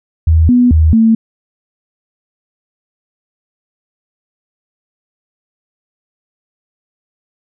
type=tone with pitch steps; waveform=sine; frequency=80.6 / 245.6 / 79.1 / 224.4 Hz; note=E2 / B3 / D#2 / A3; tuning=-38 / -9 / +29 / +34 cents; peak=-5 dBFS; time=0.27-1.15 s; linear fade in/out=5 ms; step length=220 ms; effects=none